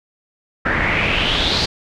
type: noise with low-pass filter sweep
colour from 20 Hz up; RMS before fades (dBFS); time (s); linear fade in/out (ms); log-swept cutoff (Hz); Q
pink; -18; 0.65-1.66; 10; 1700 to 4500; 5
effects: none